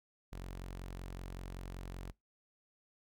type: tone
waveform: sawtooth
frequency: 45.27 Hz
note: F#1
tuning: 37 cents flat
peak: -39 dBFS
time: 0.32-2.12 s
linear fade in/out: 10 ms
effects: noise-tail reverb RT60 0.2 s tail -24 dB re dry